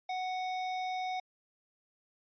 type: tone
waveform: square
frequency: 741 Hz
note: F#5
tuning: 2 cents sharp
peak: -34 dBFS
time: 0.09-1.2 s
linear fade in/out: 5 ms
effects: resampled to 11025 Hz